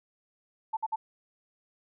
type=tone bursts; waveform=sine; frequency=882 Hz; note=A5; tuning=4 cents sharp; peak=-27 dBFS; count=3; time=0.73-0.96 s; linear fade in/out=10 ms; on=40 ms; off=55 ms; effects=none